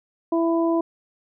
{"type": "harmonic tone", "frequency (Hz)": 332.4, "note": "E4", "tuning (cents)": 15, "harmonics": [1, 2, 3], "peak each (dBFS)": [-19, -25, -29], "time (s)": [0.32, 0.81], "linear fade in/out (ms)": 5, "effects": []}